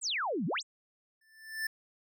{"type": "exponential two-way sweep", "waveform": "sine", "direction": "down then up", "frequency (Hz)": [8720, 149, 8720], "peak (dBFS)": -30, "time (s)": [0.01, 0.63], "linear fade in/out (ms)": 50, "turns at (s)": 0.46}
{"type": "tone with exponential growth", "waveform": "square", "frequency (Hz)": 1765, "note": "A6", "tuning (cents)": 5, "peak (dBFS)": -30, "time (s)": [1.21, 1.67], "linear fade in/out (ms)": 5, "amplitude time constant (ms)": 100}
{"effects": []}